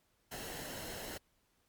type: noise with comb filter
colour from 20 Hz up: pink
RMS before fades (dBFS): -44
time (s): 0.31-1.18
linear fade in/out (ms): 10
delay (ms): 0.84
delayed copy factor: -0.5
effects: pink hiss -75 dBFS RMS until 1.68 s + MP3 96 kbps